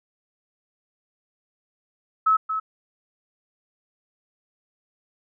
sine tone with echo, 1294 Hz, E6, 32 cents flat, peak -15 dBFS, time 2.26-2.37 s, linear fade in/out 10 ms, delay 230 ms, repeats 1, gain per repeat -8 dB, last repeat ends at 2.6 s, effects none

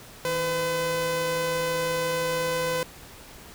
sawtooth tone pair together, 160.03 / 506 Hz, D#3 / B4, +49 / +42 cents, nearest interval octave + minor sixth, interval 1993 cents, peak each -31 / -21 dBFS, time 0.25-2.83 s, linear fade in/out 0 ms, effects pink hiss -46 dBFS RMS until 3.54 s

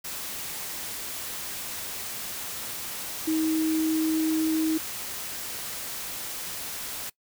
sine tone in noise, 316.9 Hz, D#4, 32 cents sharp, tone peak -22 dBFS, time 3.27-4.78 s, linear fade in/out 10 ms, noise white, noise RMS -35 dBFS, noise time 0.04-7.1 s, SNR +10 dB, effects noise-tail reverb RT60 0.1 s tail -22 dB re dry

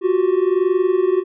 triangle tone pair together, 358.7 / 380 Hz, F4 / F#4, +46 / +46 cents, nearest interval minor second, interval 100 cents, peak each -15 dBFS, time 0.01-1.24 s, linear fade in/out 50 ms, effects resampled to 8000 Hz

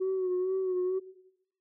sine tone with vibrato, 371.6 Hz, F#4, 7 cents sharp, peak -25 dBFS, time 0-1 s, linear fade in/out 20 ms, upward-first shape sine, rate 2.2 Hz, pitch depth 43 cents each way, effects noise-tail reverb RT60 0.9 s tail -18 dB re dry + tanh soft clip ceiling -24 dBFS

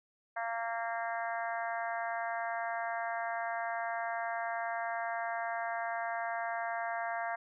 harmonic tone, 230.2 Hz, A#3, 22 cents flat, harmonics 3 / 4 / 5 / 6 / 7 / 8 / 9, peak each -36 / -41 / -44 / -46 / -41 / -45 / -49 dBFS, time 0.36-7.36 s, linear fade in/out 10 ms, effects none

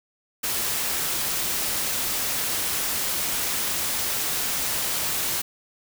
white noise, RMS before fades -26 dBFS, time 0.43-5.42 s, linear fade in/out 10 ms, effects none

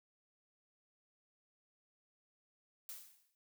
blue noise with exponential decay, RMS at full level -45 dBFS, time 2.89-3.35 s, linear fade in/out 1 ms, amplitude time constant 100 ms, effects noise-tail reverb RT60 0.1 s tail -23 dB re dry

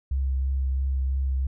sine tone with vibrato, 66.6 Hz, C2, 31 cents sharp, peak -22 dBFS, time 0.11-1.47 s, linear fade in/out 5 ms, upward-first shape triangle, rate 3 Hz, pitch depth 21 cents each way, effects none

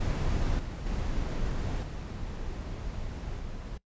brown noise with level steps, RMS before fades -28 / -35 / -31 / -36 / -38 dBFS, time 0-3.78 s, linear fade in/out 10 ms, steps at 0.59 / 0.86 / 1.83 / 3.39 s, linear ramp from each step 2 ms, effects noise-tail reverb RT60 0.1 s tail -21 dB re dry + resampled to 16000 Hz

